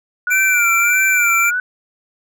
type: tone with vibrato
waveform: sine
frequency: 1447 Hz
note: F#6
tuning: 39 cents flat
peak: -16 dBFS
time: 0.27-1.6 s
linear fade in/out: 2 ms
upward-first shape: sine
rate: 1.6 Hz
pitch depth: 110 cents each way
type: tone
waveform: square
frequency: 2344 Hz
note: D7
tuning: 4 cents flat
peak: -14 dBFS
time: 0.3-1.51 s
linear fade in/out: 20 ms
effects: none